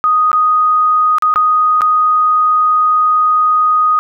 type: tone with dropouts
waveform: sine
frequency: 1244.5 Hz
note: D#6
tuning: in tune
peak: -8 dBFS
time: 0.04-3.99 s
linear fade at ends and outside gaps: 0 ms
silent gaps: 0.316-0.33 / 1.184-1.223 / 1.34-1.359 / 1.809-1.818 s
effects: none